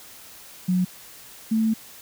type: tone pair in turn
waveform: sine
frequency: 182.3 / 221.5 Hz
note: F#3 / A3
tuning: -25 / +12 cents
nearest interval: minor third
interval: 337 cents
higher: second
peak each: -18 dBFS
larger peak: neither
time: 0.68-0.85 / 1.51-1.74 s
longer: second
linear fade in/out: 10 ms
effects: white hiss -45 dBFS RMS until 2.01 s